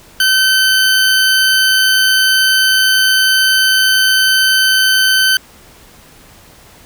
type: tone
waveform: 20% pulse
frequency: 1533 Hz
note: G6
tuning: 39 cents flat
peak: -4 dBFS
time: 0.2-5.37 s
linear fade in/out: 2 ms
effects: pink hiss -42 dBFS RMS until 6.85 s